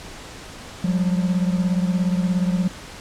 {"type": "beating tone pair", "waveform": "triangle", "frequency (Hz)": [178.8, 195.8], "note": ["F3", "G3"], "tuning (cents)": [41, -2], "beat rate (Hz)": 17, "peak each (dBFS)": [-17, -22], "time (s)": [0.84, 2.68], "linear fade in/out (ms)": 5, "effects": ["pink hiss -38 dBFS RMS until 3 s", "low-pass 8000 Hz 12 dB/octave"]}